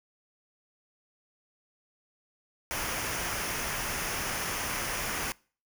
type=noise with comb filter; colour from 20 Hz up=pink; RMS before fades=-33 dBFS; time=2.71-5.32 s; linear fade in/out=0 ms; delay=0.25 ms; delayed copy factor=-0.55; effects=noise-tail reverb RT60 0.4 s tail -24 dB re dry